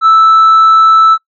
sine tone with tanh clipping, 1316 Hz, E6, 3 cents flat, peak -3 dBFS, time 0.01-1.18 s, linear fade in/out 50 ms, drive 1 dB, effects noise-tail reverb RT60 0.1 s tail -23 dB re dry

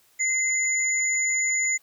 sine tone pair together, 2064 / 6942 Hz, C7 / A8, -24 / -24 cents, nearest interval octave + major sixth, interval 2100 cents, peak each -24 dBFS, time 0.19-1.78 s, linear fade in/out 20 ms, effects white hiss -61 dBFS RMS until 1.82 s

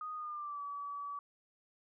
sine tone with pitch glide, 1241 to 1144.6 Hz, D#6 to D6, -5 to -45 cents, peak -39 dBFS, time 0.01-1.19 s, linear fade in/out 2 ms, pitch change -140 cents, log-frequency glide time 0.15-0.62 s, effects none

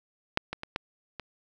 clicks, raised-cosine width 0.3 ms, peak -7 / -17 / -20 / -13 / -21 dBFS, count 5, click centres 0.374 / 0.53 / 0.634 / 0.761 / 1.197 s, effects none

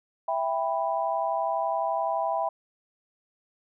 sine chord, E minor, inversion none, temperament just, 659.3 / 791.1 / 988.9 Hz, E5 / G5 / B5, 0 / +16 / +2 cents, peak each -28 / -29 / -30 dBFS, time 0.28-2.49 s, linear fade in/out 5 ms, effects none

